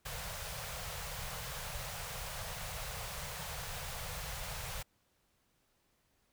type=band-stop noise; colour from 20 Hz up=pink; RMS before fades=-42 dBFS; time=0.05-4.83 s; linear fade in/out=10 ms; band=170 to 480 Hz; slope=48 dB/octave; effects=pink hiss -75 dBFS RMS until 6.32 s